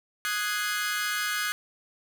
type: chord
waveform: sawtooth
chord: Ab dominant seventh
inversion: second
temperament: equal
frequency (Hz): 1244.5 / 1480 / 1661.2 / 2093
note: Eb6 / Gb6 / Ab6 / C7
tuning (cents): 0 / 0 / 0 / 0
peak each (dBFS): -30 / -28 / -28 / -32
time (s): 0.25-1.52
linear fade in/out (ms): 0
effects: none